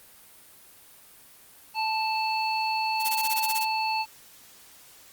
harmonic tone, 880 Hz, A5, in tune, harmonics 1 / 3 / 5, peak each -26 / -31 / -33 dBFS, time 1.74-4.06 s, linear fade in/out 50 ms
blue noise with tremolo, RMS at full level -27 dBFS, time 2.99-3.66 s, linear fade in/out 50 ms, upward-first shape sine, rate 16 Hz, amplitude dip 100%
effects white hiss -52 dBFS RMS until 5.12 s + Opus 32 kbps

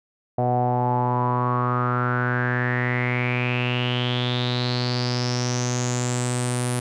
sawtooth tone with low-pass filter sweep, 123.47 Hz, B2, in tune, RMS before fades -23 dBFS, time 0.38-6.8 s, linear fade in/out 5 ms, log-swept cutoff 690 to 10000 Hz, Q 7.9, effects none

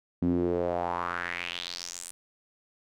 sawtooth tone with band-pass filter sweep, 87.31 Hz, F2, in tune, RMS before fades -31 dBFS, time 0.22-2.11 s, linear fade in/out 0 ms, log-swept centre 230 to 9300 Hz, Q 3.8, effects none

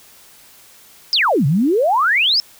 sine exponential two-way sweep, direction down then up, 5400 to 129.3 to 5400 Hz, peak -12 dBFS, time 1.13-2.4 s, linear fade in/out 0 ms, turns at 1.46 s, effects white hiss -46 dBFS RMS until 2.59 s

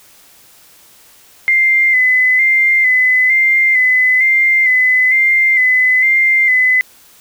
sine tone with vibrato, 2057 Hz, C7, 30 cents flat, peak -8 dBFS, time 1.48-6.81 s, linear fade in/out 0 ms, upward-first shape square, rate 1.1 Hz, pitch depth 35 cents each way, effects white hiss -45 dBFS RMS until 7.2 s

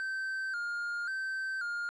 triangle tone with vibrato, 1480 Hz, F#6, in tune, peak -31 dBFS, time 0-1.89 s, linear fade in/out 0 ms, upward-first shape square, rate 0.93 Hz, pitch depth 80 cents each way, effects resampled to 24000 Hz

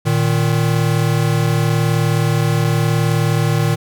square tone pair together, 115.27 / 154.4 Hz, A#2 / D#3, -19 / -13 cents, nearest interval perfect fourth, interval 506 cents, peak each -17 dBFS, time 0.05-3.76 s, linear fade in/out 20 ms, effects none

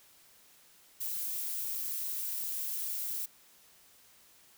violet noise, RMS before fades -36 dBFS, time 1-3.26 s, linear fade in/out 10 ms, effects white hiss -61 dBFS RMS until 4.57 s

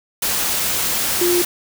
sine tone in noise, 352 Hz, F4, 14 cents sharp, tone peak -15 dBFS, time 1.21-1.42 s, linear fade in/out 5 ms, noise white, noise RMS -20 dBFS, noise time 0.22-1.45 s, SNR +2 dB, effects none

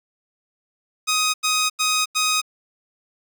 10% pulse tone bursts, 1254 Hz, D#6, 13 cents sharp, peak -10 dBFS, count 4, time 1.07-2.417 s, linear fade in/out 20 ms, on 270 ms, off 89 ms, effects none

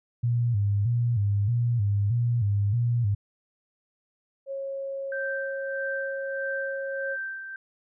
sine tone with vibrato, 110 Hz, A2, in tune, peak -21 dBFS, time 0.23-3.15 s, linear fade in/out 10 ms, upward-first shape square, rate 1.6 Hz, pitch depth 140 cents each way
sine tone, 546 Hz, C#5, 26 cents flat, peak -30 dBFS, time 4.46-7.17 s, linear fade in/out 50 ms
sine tone with tremolo, 1564 Hz, G6, 4 cents flat, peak -29 dBFS, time 5.12-7.56 s, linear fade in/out 2 ms, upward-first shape sine, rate 1.6 Hz, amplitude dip 55%
effects none

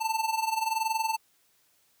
square tone with amplitude modulation, 888 Hz, A5, 16 cents sharp, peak -24 dBFS, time 0-1.17 s, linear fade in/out 20 ms, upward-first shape sine, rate 21.1 Hz, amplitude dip 75%, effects white hiss -67 dBFS RMS until 2 s + high-pass 60 Hz 12 dB/octave

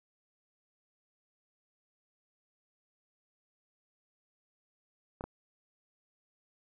clicks, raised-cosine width 1 ms, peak -24 dBFS, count 2, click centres 5.209 / 5.24 s, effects none

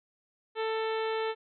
harmonic tone, 443.1 Hz, A4, 12 cents sharp, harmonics 1 / 2 / 3 / 4 / 5 / 6 / 7 / 8 / 9, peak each -30 / -36 / -40 / -42 / -44 / -46 / -47 / -48 / -49 dBFS, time 0.55-1.35 s, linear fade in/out 50 ms, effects none

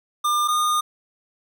square tone pair in turn, 1200 / 1221 Hz, D6 / D#6, +37 / -33 cents, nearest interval unison, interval 30 cents, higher second, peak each -19 dBFS, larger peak neither, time 0.24-0.48 / 0.48-0.81 s, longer second, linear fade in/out 10 ms, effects none

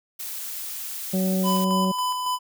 blue noise, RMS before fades -33 dBFS, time 0.19-1.65 s, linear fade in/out 10 ms
harmonic tone, 187.8 Hz, F#3, 26 cents sharp, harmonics 1 / 2 / 3 / 4, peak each -21 / -32 / -30 / -43 dBFS, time 1.13-1.92 s, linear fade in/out 10 ms
square tone with tremolo, 1002 Hz, B5, 25 cents sharp, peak -23 dBFS, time 1.43-2.39 s, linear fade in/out 50 ms, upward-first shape square, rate 3.6 Hz, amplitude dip 35%
effects none

